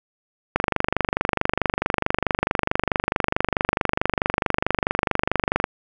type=click train; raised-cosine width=0.5 ms; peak=-3 dBFS; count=126; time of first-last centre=0.56-5.641 s; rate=24.6 Hz; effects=none